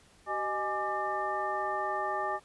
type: tone cluster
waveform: sine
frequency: 383 / 617 / 834 / 1184 / 1802 Hz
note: G4 / D#5 / G#5 / D6 / A6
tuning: -40 / -15 / +7 / +14 / +41 cents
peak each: -39 / -37 / -34 / -34 / -39 dBFS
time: 0.26-2.4 s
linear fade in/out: 50 ms
effects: pink hiss -61 dBFS RMS until 2.44 s + resampled to 24000 Hz